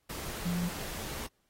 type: tone in noise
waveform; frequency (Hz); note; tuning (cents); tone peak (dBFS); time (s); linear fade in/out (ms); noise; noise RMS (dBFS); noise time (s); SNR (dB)
sine; 174.61; F3; 0; -29; 0.45-0.69; 10; pink; -40; 0.09-1.27; +8
effects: pink hiss -75 dBFS RMS until 1.49 s + AAC 48 kbps